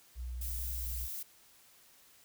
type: tone with pitch glide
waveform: sine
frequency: 61.4 to 61.05 Hz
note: B1 to B1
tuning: -9 to -19 cents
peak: -37 dBFS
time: 0.15-1.09 s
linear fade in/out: 50 ms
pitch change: -10 cents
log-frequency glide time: 0.41-0.82 s
type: noise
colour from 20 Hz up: violet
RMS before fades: -41 dBFS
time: 0.41-1.23 s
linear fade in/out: 5 ms
effects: white hiss -62 dBFS RMS until 2.24 s